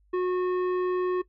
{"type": "tone with tanh clipping", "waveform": "sine", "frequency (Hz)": 364.2, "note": "F#4", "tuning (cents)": -27, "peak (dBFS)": -25, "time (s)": [0.13, 1.22], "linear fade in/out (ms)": 10, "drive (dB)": 11, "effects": ["noise-tail reverb RT60 0.1 s tail -18 dB re dry", "added 50 Hz sine -60 dBFS peak until 1.28 s"]}